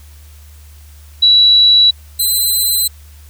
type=tone pair in turn; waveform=sine / 10% pulse; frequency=3924 / 4046 Hz; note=B7 / B7; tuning=-12 / +41 cents; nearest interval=minor second; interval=53 cents; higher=second; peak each=-5 dBFS; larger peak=neither; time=1.22-1.91 / 2.19-2.88 s; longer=neither; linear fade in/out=10 ms; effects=added 74 Hz sine -36 dBFS peak until 3.29 s + white hiss -47 dBFS RMS until 3.29 s